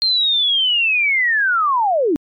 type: linear sweep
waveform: sine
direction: down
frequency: 4211 to 270.4 Hz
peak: -13 dBFS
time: 0.02-2.16 s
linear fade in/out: 0 ms
effects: MP3 96 kbps